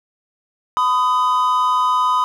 triangle tone pair together, 1006.7 / 1244.5 Hz, B5 / D#6, +33 / 0 cents, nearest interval major third, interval 367 cents, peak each -14 / -16 dBFS, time 0.77-2.24 s, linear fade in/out 0 ms, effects none

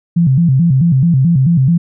sine tone with vibrato, 150 Hz, D3, 37 cents sharp, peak -7 dBFS, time 0.16-1.78 s, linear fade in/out 10 ms, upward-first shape square, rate 4.6 Hz, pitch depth 220 cents each way, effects none

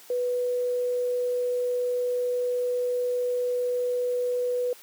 sine tone, 493.1 Hz, B4, 3 cents flat, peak -23 dBFS, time 0.1-4.73 s, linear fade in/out 2 ms, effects white hiss -50 dBFS RMS until 4.82 s + high-pass 300 Hz 12 dB/octave

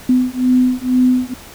sine beating tone pair, 251.7 / 253.8 Hz, B3 / B3, +33 / +47 cents, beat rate 2.1 Hz, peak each -14 dBFS, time 0.09-1.34 s, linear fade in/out 5 ms, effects pink hiss -37 dBFS RMS until 1.54 s

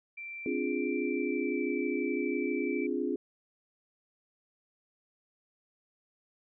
sine tone with pitch glide, 2349 to 2321 Hz, D7 to D7, 0 to -21 cents, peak -39 dBFS, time 0.17-2.87 s, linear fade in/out 10 ms, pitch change -21 cents, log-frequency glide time 0.97-1.65 s
sine chord, D half-diminished seventh, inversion third, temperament equal, 261.6 / 293.7 / 349.2 / 415.3 Hz, C4 / D4 / F4 / Ab4, 0 / 0 / 0 / 0 cents, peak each -34 / -35 / -34 / -35 dBFS, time 0.46-3.16 s, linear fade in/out 2 ms
effects none

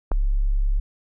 sine tone, 34.65 Hz, C#1, in tune, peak -17 dBFS, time 0.11-0.8 s, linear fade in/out 10 ms
click, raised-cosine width 1 ms, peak -14 dBFS, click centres 0.117 s
effects none

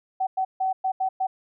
sine tone bursts at uneven times, 758 Hz, F#5, 42 cents sharp, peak -21 dBFS, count 6, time 0.2-0.27 / 0.37-0.45 / 0.6-0.73 / 0.84-0.92 / 1-1.09 / 1.2-1.27 s, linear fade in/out 10 ms, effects none

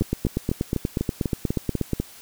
two click trains, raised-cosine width 3 ms, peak -9 / -10 dBFS, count 17 / 9, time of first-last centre 0.01-1.933 / 0.02-2 s, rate 8.32 / 4.04 Hz, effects white hiss -46 dBFS RMS until 2.21 s

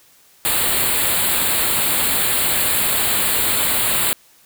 white band-stop noise, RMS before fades -18 dBFS, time 0.45-4.13 s, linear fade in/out 0 ms, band 4500 to 7400 Hz, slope 96 dB/octave, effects white hiss -52 dBFS RMS until 4.45 s

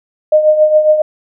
sine tone with tremolo, 614 Hz, D#5, 23 cents flat, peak -3 dBFS, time 0.32-1.02 s, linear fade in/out 5 ms, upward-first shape triangle, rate 7.3 Hz, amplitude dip 70%, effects none

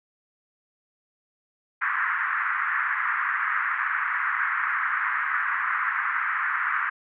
white band-pass noise, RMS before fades -26 dBFS, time 1.81-6.9 s, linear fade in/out 10 ms, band 1100 to 1900 Hz, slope 48 dB/octave, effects none

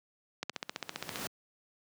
click train, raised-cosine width 0.2 ms, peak -17 dBFS, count 12, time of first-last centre 0.43-1.158 s, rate 15.1 Hz
pink noise with exponential growth, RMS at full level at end -35 dBFS, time 0.53-1.27 s, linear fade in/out 1 ms, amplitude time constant 160 ms
effects high-pass 150 Hz 12 dB/octave

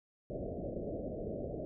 white low-pass noise, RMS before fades -40 dBFS, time 0.3-1.65 s, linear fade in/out 0 ms, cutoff 660 Hz, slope 96 dB/octave, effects none

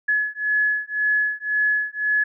sine beating tone pair, 1700 / 1701.9 Hz, G#6 / G#6, +40 / +42 cents, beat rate 1.9 Hz, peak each -22 / -22 dBFS, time 0.08-2.24 s, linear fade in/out 10 ms, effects none

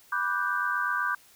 sine chord, G major seventh, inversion first, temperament equal, 987.8 / 1174.7 / 1480 / 1568 Hz, B5 / D6 / F#6 / G6, 0 / 0 / 0 / 0 cents, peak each -34 / -30 / -32 / -29 dBFS, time 0.12-1.15 s, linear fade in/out 5 ms, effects white hiss -57 dBFS RMS until 1.35 s

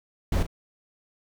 brown noise with echo, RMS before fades -23 dBFS, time 0.32-0.43 s, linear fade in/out 5 ms, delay 36 ms, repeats 1, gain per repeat -10 dB, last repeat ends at 0.466 s, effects none

